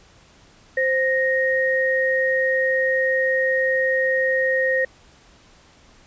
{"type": "tone pair together", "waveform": "sine", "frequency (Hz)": [522.9, 1864.7], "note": ["C5", "A#6"], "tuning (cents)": [-1, 0], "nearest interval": "octave + minor seventh", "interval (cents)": 2201, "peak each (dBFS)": -20, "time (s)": [0.77, 4.85], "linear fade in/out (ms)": 5, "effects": ["pink hiss -52 dBFS RMS until 6.06 s", "resampled to 16000 Hz"]}